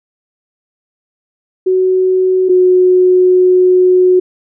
sine tone pair in turn, 372.4 / 366.2 Hz, F#4 / F#4, +11 / -18 cents, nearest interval unison, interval 29 cents, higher first, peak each -8 / -5 dBFS, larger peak second, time 1.66-2.49 / 2.49-4.2 s, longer second, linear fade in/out 10 ms, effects none

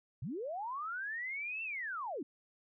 sine linear two-way sweep, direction up then down, 98 to 2709 to 235.9 Hz, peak -37 dBFS, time 0.22-2.23 s, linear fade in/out 5 ms, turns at 1.63 s, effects none

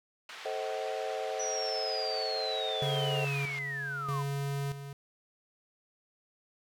pink band-pass noise, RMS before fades -46 dBFS, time 0.29-3.59 s, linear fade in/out 2 ms, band 1200 to 3900 Hz, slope 12 dB/octave
sine chord, A diminished seventh, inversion none, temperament just, 440 / 528 / 633.6 / 760.3 Hz, A4 / C5 / Eb5 / Gb5, 0 / +16 / +31 / +47 cents, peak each -38 dBFS, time 0.45-3.25 s, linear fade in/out 5 ms
sine linear sweep, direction down, 5930 to 961 Hz, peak -34 dBFS, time 1.39-4.23 s, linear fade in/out 10 ms
square tone with tremolo, 140.1 Hz, C#3, 19 cents sharp, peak -32 dBFS, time 2.82-4.93 s, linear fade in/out 2 ms, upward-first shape square, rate 0.79 Hz, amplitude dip 65%
effects none

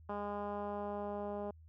10% pulse tone with low-pass filter sweep, 204.8 Hz, G#3, 24 cents flat, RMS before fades -40 dBFS, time 0.09-1.51 s, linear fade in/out 5 ms, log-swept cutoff 1100 to 660 Hz, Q 1.4, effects added 80 Hz sine -55 dBFS peak until 1.68 s

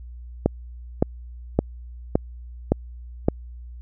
click train, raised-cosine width 2 ms, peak -3 dBFS, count 6, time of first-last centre 0.46-3.285 s, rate 1.77 Hz, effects added 60 Hz sine -36 dBFS peak until 3.81 s

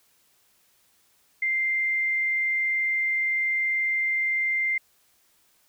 sine tone, 2093 Hz, C7, in tune, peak -22 dBFS, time 1.42-4.78 s, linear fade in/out 5 ms, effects white hiss -64 dBFS RMS until 5.68 s

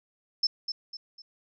sine tone with echo, 5274 Hz, E8, in tune, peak -21 dBFS, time 0.43-0.47 s, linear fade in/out 5 ms, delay 250 ms, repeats 3, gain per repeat -8 dB, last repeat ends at 1.22 s, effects none

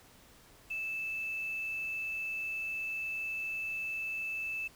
sine tone with quantisation, 2632 Hz, E7, 3 cents flat, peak -34 dBFS, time 0.7-4.68 s, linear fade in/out 10 ms, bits 9, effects pink hiss -59 dBFS RMS until 4.75 s

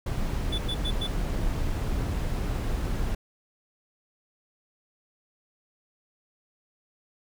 brown noise, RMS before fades -28 dBFS, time 0.06-3.15 s, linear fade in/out 5 ms
triangle tone bursts, 3467 Hz, A7, 26 cents flat, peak -28 dBFS, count 4, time 0.52-1.072 s, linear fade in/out 10 ms, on 63 ms, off 100 ms
effects none

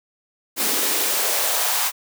white noise with high-pass filter sweep, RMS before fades -21 dBFS, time 0.56-1.92 s, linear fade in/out 50 ms, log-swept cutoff 240 to 910 Hz, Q 2.1, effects none

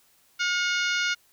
harmonic tone with a mistuned harmonic, 715 Hz, F5, 41 cents sharp, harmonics 2 / 3 / 4 / 5 / 6 / 7 / 8 / 9, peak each -26 / -30 / -32 / -34 / -36 / -37 / -38 / -39 dBFS, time 0.39-1.15 s, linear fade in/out 20 ms, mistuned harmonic 3, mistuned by +32 cents, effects white hiss -62 dBFS RMS until 1.32 s

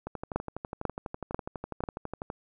two click trains, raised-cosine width 1 ms, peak -13 / -21 dBFS, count 4 / 28, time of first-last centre 0.36-1.838 / 0.07-2.301 s, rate 2.03 / 12.1 Hz, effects none

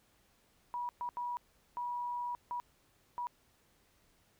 sine tone bursts at uneven times, 969 Hz, B5, 33 cents flat, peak -35 dBFS, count 6, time 0.74-0.89 / 1.01-1.09 / 1.17-1.37 / 1.77-2.35 / 2.51-2.6 / 3.18-3.27 s, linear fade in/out 0 ms, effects pink hiss -70 dBFS RMS until 4.39 s

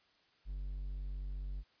triangle tone, 47.67 Hz, G1, 48 cents flat, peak -36 dBFS, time 0.45-1.64 s, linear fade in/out 50 ms, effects white hiss -70 dBFS RMS until 1.8 s + resampled to 11025 Hz

